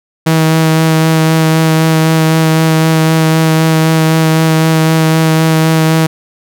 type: tone with vibrato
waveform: sawtooth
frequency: 160 Hz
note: D#3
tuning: 49 cents sharp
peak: -3 dBFS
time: 0.26-6.07 s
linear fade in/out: 10 ms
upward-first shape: sine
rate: 3.9 Hz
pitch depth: 13 cents each way
effects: none